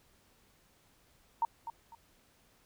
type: tone with echo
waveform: sine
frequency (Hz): 922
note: A#5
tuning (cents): -19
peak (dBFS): -26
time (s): 1.42-1.45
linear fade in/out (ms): 2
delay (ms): 250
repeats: 2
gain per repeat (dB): -11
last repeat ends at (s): 1.95
effects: pink hiss -67 dBFS RMS until 2.65 s